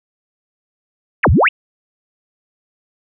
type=exponential two-way sweep; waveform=sine; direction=down then up; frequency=3136 to 61.4 to 3136 Hz; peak=-8 dBFS; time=1.23-1.49 s; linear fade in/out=10 ms; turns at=1.3 s; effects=none